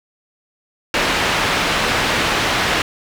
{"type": "low-pass noise", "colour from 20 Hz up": "white", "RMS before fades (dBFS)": -18, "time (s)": [0.94, 2.82], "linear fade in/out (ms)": 2, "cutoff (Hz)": 2700, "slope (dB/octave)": 12, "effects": []}